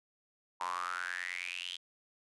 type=tone with high-pass filter sweep; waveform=square; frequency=44.61 Hz; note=F1; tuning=38 cents sharp; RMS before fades=-39 dBFS; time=0.6-1.77 s; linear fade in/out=10 ms; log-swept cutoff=950 to 3300 Hz; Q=8.8; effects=resampled to 24000 Hz